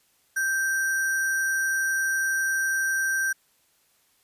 sine tone with sample-and-hold, 1568 Hz, G6, in tune, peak -22 dBFS, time 0.36-3.33 s, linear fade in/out 10 ms, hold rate 7350 Hz, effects white hiss -65 dBFS RMS until 4.23 s + resampled to 32000 Hz

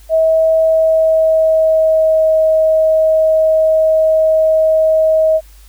sine tone with pitch glide, 643 to 634.1 Hz, E5 to D#5, -43 to +33 cents, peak -8 dBFS, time 0.09-5.41 s, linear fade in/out 50 ms, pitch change -24 cents, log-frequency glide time 0.61-2.33 s, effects added 50 Hz sine -38 dBFS peak until 5.68 s + white hiss -48 dBFS RMS until 5.68 s

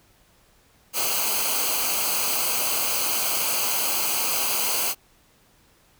white noise with comb filter, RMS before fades -24 dBFS, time 0.93-4.95 s, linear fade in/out 50 ms, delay 0.55 ms, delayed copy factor -0.75, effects pink hiss -59 dBFS RMS until 5.99 s

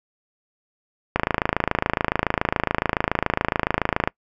click train, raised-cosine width 0.5 ms, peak -3 dBFS, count 80, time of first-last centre 1.16-4.075 s, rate 27.1 Hz, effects noise-tail reverb RT60 0.1 s tail -25 dB re dry

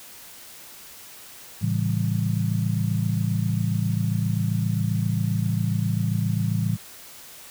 sine chord, A dominant seventh, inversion none, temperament just, 110 / 137.5 / 165 / 198 Hz, A2 / C#3 / E3 / G3, 0 / -14 / +2 / +18 cents, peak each -24 / -29 / -26 / -29 dBFS, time 1.61-6.77 s, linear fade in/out 20 ms, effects white hiss -44 dBFS RMS until 7.5 s

